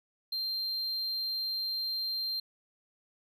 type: tone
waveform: triangle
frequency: 4167 Hz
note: C8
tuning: 8 cents flat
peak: -30 dBFS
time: 0.32-2.4 s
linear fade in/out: 5 ms
effects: none